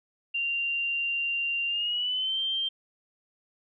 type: tone with pitch glide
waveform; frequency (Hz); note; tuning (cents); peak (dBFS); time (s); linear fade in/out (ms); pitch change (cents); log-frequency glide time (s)
sine; 2776 to 3152; F7 to G7; -11 to +9; -26; 0.34-2.69; 10; +220; 1.67-2.41
effects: none